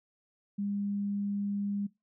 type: tone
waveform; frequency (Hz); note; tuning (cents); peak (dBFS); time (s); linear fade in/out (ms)
sine; 202; G#3; -48; -30; 0.58-1.87; 10
effects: noise-tail reverb RT60 0.2 s tail -20 dB re dry